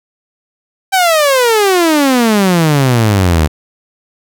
sawtooth exponential sweep, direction down, 784 to 74 Hz, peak -4 dBFS, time 0.92-3.48 s, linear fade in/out 20 ms, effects none

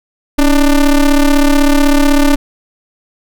square ring-modulated tone, 149 Hz, D3, 25 cents sharp, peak -4 dBFS, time 0.38-2.36 s, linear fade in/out 10 ms, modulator 131 Hz, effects none

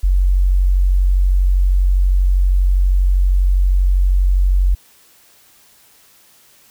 sine tone, 46.25 Hz, F#1, in tune, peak -10 dBFS, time 0.03-4.75 s, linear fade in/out 10 ms, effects white hiss -50 dBFS RMS until 6.7 s

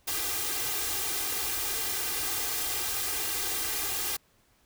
white noise with comb filter, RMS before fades -31 dBFS, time 0.07-4.17 s, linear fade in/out 10 ms, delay 2.5 ms, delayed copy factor +1, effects pink hiss -66 dBFS RMS until 4.65 s

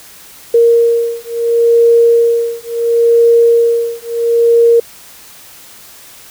sine beating tone pair, 466.2 / 466.92 Hz, A#4 / A#4, 0 / +3 cents, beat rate 0.72 Hz, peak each -10 dBFS, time 0.54-4.8 s, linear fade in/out 5 ms, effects white hiss -37 dBFS RMS until 6.3 s

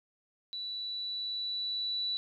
sine tone with level ramp, 3951 Hz, B7, in tune, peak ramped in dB -36 to -30 dBFS, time 0.53-2.17 s, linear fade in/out 0 ms, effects 12-bit

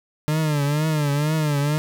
40% pulse tone with vibrato, 149.8 Hz, D3, 35 cents sharp, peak -18 dBFS, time 0.28-1.78 s, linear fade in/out 0 ms, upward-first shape triangle, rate 2.1 Hz, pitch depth 110 cents each way, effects none

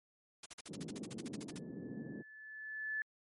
white noise bursts, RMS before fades -47 dBFS, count 16, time 0.43-1.584 s, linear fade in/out 5 ms, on 29 ms, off 46 ms
white band-pass noise, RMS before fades -46 dBFS, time 0.68-2.23 s, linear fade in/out 20 ms, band 140 to 340 Hz, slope 24 dB/octave
sine tone with exponential growth, 1736 Hz, A6, 24 cents flat, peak -34 dBFS, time 1.5-3.02 s, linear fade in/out 1 ms, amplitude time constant 330 ms
effects low-pass 9000 Hz 12 dB/octave + MP3 48 kbps

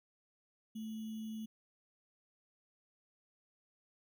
sine tone with sample-and-hold, 219.2 Hz, A3, 6 cents flat, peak -40 dBFS, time 0.75-1.46 s, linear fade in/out 10 ms, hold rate 3150 Hz, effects none

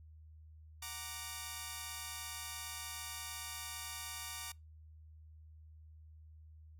5% pulse chord, Gb augmented, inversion none, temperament equal, 740 / 932.3 / 1174.7 Hz, Gb5 / Bb5 / D6, 0 / 0 / 0 cents, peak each -39 / -35 / -34 dBFS, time 0.82-4.52 s, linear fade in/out 5 ms, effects noise-tail reverb RT60 0.2 s tail -24 dB re dry + added 78 Hz sine -54 dBFS peak until 6.79 s

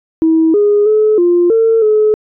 sine tone with pitch steps, 322.5 / 412.8 / 429.5 / 349.5 / 451.4 / 428.1 Hz, E4 / G#4 / A4 / F4 / A4 / A4, -38 / -10 / -42 / +1 / +44 / -47 cents, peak -6 dBFS, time 0.22-2.14 s, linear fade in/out 0 ms, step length 320 ms, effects tanh soft clip ceiling -2 dBFS

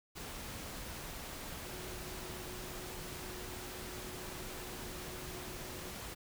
sine tone in noise, 364.7 Hz, F#4, 25 cents flat, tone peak -51 dBFS, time 1.62-5.94 s, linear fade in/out 20 ms, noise pink, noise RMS -45 dBFS, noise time 0.15-6.15 s, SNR -9 dB, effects none

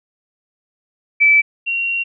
sine tone pair in turn, 2312 / 2749 Hz, D7 / F7, -28 / -28 cents, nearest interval minor third, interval 300 cents, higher second, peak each -8 / -17 dBFS, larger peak first, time 1.2-1.42 / 1.66-2.04 s, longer second, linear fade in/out 20 ms, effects none

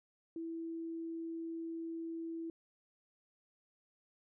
sine tone, 329.6 Hz, E4, in tune, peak -39 dBFS, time 0.36-2.5 s, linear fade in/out 2 ms, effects none

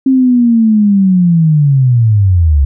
sine linear sweep, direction down, 268.1 to 66.5 Hz, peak -5 dBFS, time 0.06-2.65 s, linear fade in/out 5 ms, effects none

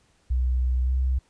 sine tone with pitch glide, 62.8 to 64.49 Hz, B1 to C2, +30 to -24 cents, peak -20 dBFS, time 0.3-1.19 s, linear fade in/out 10 ms, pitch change +46 cents, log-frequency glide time 0.84-0.9 s, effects pink hiss -64 dBFS RMS until 1.29 s + resampled to 22050 Hz

